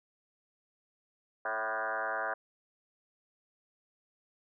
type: tone with frequency modulation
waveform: sine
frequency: 1100 Hz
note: C#6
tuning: 14 cents flat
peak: -31 dBFS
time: 1.45-2.34 s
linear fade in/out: 5 ms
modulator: 110 Hz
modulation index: 5
effects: none